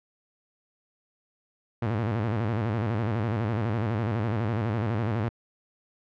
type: tone with vibrato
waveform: sawtooth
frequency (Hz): 110.2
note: A2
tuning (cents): +3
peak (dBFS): -21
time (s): 1.82-5.29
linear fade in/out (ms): 5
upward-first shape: square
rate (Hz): 12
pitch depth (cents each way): 120
effects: low-pass 2000 Hz 12 dB/octave